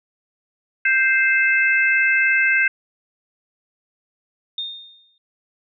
harmonic tone, 523.3 Hz, C5, in tune, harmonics 3 / 4 / 5, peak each -17 / -19 / -21 dBFS, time 0.85-2.68 s, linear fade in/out 5 ms
sine tone with exponential decay, 3656 Hz, A#7, 34 cents flat, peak -22 dBFS, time 4.58-5.18 s, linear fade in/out 2 ms, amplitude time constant 130 ms
effects none

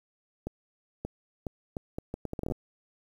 accelerating click train, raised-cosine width 2 ms, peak -20 dBFS, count 15, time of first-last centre 0.47-2.521 s, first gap 580 ms, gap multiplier 0.72, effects 9-bit

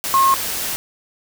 sine tone in noise, 1077 Hz, C6, 50 cents sharp, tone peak -11 dBFS, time 0.14-0.34 s, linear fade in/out 0 ms, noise white, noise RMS -24 dBFS, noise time 0.04-0.76 s, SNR +10 dB, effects none

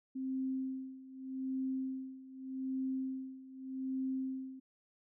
sine tone with tremolo, 263 Hz, C4, 9 cents sharp, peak -33 dBFS, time 0.15-4.6 s, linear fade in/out 10 ms, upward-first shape sine, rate 0.83 Hz, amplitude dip 85%, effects none

